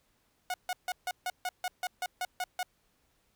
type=tone bursts; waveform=sawtooth; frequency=729 Hz; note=F#5; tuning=26 cents flat; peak=-27 dBFS; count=12; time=0.5-2.63 s; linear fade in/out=2 ms; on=40 ms; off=150 ms; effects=pink hiss -72 dBFS RMS until 3.35 s